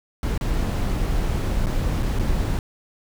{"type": "noise with dropouts", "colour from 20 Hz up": "brown", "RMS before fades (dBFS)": -22, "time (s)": [0.23, 2.59], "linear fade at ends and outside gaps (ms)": 1, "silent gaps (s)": [[0.378, 0.41], [1.66, 1.668], [2.025, 2.029], [2.189, 2.195]], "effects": []}